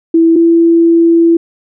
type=tone pair in turn; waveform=sine; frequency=329.6 / 334.4 Hz; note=E4 / E4; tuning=0 / +25 cents; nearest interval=unison; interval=25 cents; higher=second; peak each=-4 dBFS; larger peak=neither; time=0.14-0.36 / 0.36-1.37 s; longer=second; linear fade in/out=5 ms; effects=none